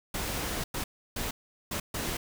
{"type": "noise bursts at uneven times", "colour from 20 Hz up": "pink", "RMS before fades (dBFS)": -33, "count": 5, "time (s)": [[0.14, 0.64], [0.74, 0.84], [1.16, 1.31], [1.71, 1.8], [1.94, 2.17]], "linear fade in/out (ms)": 5, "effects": []}